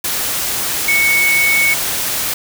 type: tone in noise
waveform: sine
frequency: 2217 Hz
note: C#7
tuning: in tune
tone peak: -11 dBFS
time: 0.88-1.74 s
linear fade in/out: 5 ms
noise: white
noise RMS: -19 dBFS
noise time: 0.04-2.34 s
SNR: +5 dB
effects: none